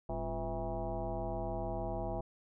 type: tone with frequency modulation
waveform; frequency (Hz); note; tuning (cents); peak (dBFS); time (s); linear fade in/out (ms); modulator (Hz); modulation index
sine; 349.2; F4; 0; -34; 0.09-2.21; 5; 153; 3.2
effects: none